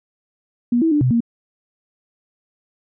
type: tone with pitch steps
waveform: sine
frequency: 240.2 / 325.2 / 296 / 126.9 / 233.4 Hz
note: B3 / E4 / D4 / B2 / A#3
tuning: -48 / -23 / +14 / +47 / +2 cents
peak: -13 dBFS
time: 0.72-1.205 s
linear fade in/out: 5 ms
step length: 97 ms
effects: none